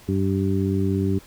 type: harmonic tone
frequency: 96.7 Hz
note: G2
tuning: 23 cents flat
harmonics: 1 / 2 / 3 / 4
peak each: -23 / -24 / -26 / -27 dBFS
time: 0.08-1.19 s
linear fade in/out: 10 ms
effects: pink hiss -49 dBFS RMS until 1.26 s